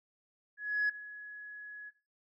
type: tone with ADSR envelope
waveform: sine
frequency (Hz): 1685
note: G#6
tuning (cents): +25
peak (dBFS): -24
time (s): 0.57-1.91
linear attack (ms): 320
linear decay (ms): 10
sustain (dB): -19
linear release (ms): 28
effects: noise-tail reverb RT60 0.3 s tail -17 dB re dry + tanh soft clip ceiling -24 dBFS